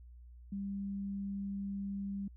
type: tone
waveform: sine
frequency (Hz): 198.2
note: G3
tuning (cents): +19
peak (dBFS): -36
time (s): 0.52-2.28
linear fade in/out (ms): 5
effects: added 60 Hz sine -51 dBFS peak until 2.36 s